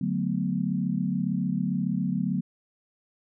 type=chord; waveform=sine; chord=B minor seventh; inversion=first; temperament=equal; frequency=146.83 / 185 / 220 / 246.9 Hz; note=D3 / F#3 / A3 / B3; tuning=0 / 0 / 0 / 0 cents; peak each=-32 / -27 / -31 / -31 dBFS; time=0.01-2.41 s; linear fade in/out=5 ms; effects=none